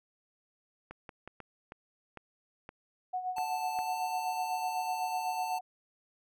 clicks, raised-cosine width 0.5 ms, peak -29 dBFS, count 9, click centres 0.91 / 1.092 / 1.276 / 1.403 / 1.721 / 2.173 / 2.691 / 3.383 / 3.789 s
sine tone with tremolo, 736 Hz, F#5, 9 cents flat, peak -30 dBFS, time 3.13-5.61 s, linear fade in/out 10 ms, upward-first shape sine, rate 8 Hz, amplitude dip 65%
square tone with pitch glide, 880 to 888.7 Hz, A5 to A5, 0 to +17 cents, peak -36 dBFS, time 3.36-5.59 s, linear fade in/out 10 ms, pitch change +17 cents, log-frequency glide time 3.8-3.96 s
effects none

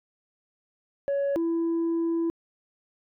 sine tone pair in turn, 560 / 333 Hz, C#5 / E4, +18 / +18 cents, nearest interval major sixth, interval 900 cents, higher first, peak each -21 dBFS, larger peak neither, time 1.08-1.36 / 1.36-2.3 s, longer second, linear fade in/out 0 ms, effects tanh soft clip ceiling -22 dBFS

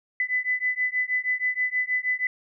sine beating tone pair, 2000 / 2006.3 Hz, B6 / B6, +21 / +27 cents, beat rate 6.3 Hz, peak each -26 dBFS, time 0.2-2.27 s, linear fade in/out 2 ms, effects none

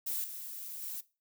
violet noise with level steps, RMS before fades -35 / -43 / -40 dBFS, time 0.06-1.01 s, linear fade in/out 10 ms, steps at 0.24 / 0.82 s, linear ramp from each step 2 ms, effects noise-tail reverb RT60 0.3 s tail -19 dB re dry

